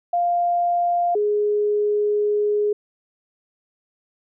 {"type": "tone pair in turn", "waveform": "sine", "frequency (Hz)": [698.5, 416.5], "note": ["F5", "G#4"], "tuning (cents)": [0, 5], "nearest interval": "major sixth", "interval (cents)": 895, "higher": "first", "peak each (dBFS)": -17, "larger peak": "neither", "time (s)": [[0.13, 1.15], [1.15, 2.73]], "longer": "second", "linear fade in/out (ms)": 5, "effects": []}